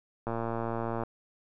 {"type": "click train", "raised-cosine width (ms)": 1, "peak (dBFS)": -19, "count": 89, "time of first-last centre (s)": [0.27, 1.035], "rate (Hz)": 115, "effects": []}